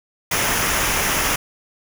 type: noise with comb filter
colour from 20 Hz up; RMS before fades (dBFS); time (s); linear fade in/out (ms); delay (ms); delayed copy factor
pink; -20; 0.31-1.36; 5; 0.24; -0.55
effects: none